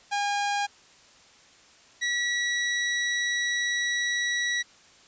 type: tone pair in turn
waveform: sawtooth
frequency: 813 / 1933.7 Hz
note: G#5 / B6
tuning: -37 / -37 cents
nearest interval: octave + minor third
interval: 1500 cents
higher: second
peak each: -21 dBFS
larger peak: neither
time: 0.11-0.67 / 2.01-4.63 s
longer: second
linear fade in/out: 20 ms
effects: white hiss -55 dBFS RMS until 5.07 s + resampled to 16000 Hz